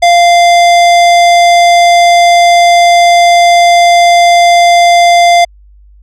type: tone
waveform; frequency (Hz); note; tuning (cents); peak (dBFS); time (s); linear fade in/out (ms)
square; 694; F5; -11; -3; 0.02-5.45; 10
effects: added 50 Hz sine -36 dBFS peak until 6.02 s + low-pass 7000 Hz 12 dB/octave